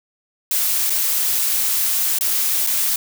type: noise with dropouts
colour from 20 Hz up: blue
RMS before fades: -19 dBFS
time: 0.51-2.96 s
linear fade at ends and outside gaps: 2 ms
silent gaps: 0.898-0.903 / 2.187-2.209 / 2.666-2.671 s
effects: none